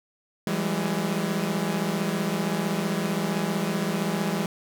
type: tone cluster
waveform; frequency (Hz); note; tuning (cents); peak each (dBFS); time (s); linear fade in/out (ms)
sawtooth; 166.8 / 192.7 / 208.2; E3 / G3 / G#3; +21 / -29 / +5; -25; 0.47-4.46; 2
effects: none